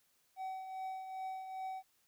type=tone with tremolo; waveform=triangle; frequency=758 Hz; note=F#5; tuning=42 cents sharp; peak=-36 dBFS; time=0.36-1.83 s; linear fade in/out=50 ms; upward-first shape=triangle; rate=2.5 Hz; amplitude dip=55%; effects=white hiss -74 dBFS RMS until 2.07 s